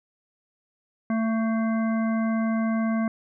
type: harmonic tone with a mistuned harmonic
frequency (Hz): 223.5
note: A3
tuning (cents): +27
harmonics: 1 / 3 / 5 / 7 / 9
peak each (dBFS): -22 / -32 / -36 / -39 / -41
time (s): 1.1-3.08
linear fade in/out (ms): 2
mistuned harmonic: 9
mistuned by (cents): +49
effects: none